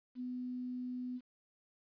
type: tone with quantisation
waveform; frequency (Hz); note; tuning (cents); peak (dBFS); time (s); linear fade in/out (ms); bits
sine; 250; B3; +21; -38; 0.15-1.21; 50; 11
effects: resampled to 11025 Hz